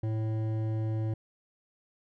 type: tone with hard clipping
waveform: triangle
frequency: 110 Hz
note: A2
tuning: in tune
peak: -30 dBFS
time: 0.03-1.14 s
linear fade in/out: 5 ms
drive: 15 dB
effects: none